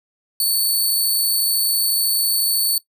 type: tone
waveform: 10% pulse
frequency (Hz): 4474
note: C#8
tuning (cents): +15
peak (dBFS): -9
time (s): 0.4-2.78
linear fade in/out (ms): 2
effects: noise-tail reverb RT60 0.1 s tail -18 dB re dry